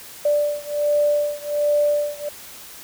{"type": "beating tone pair", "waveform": "sine", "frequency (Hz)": [587.3, 588.6], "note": ["D5", "D5"], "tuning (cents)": [0, 4], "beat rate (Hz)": 1.3, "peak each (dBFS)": [-20, -21], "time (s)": [0.25, 2.29], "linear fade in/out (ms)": 5, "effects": ["white hiss -40 dBFS RMS until 2.83 s"]}